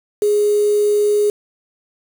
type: tone with quantisation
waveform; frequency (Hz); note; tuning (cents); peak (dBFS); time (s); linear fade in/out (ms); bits
sine; 415.3; G#4; 0; -12; 0.22-1.3; 2; 5
effects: none